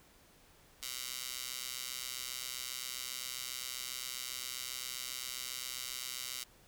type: tone with high-pass filter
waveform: 15% pulse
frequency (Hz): 127.5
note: C3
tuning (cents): -44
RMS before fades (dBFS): -42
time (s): 0.82-6.44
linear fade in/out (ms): 10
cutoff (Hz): 3800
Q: 0.79
effects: pink hiss -63 dBFS RMS until 6.67 s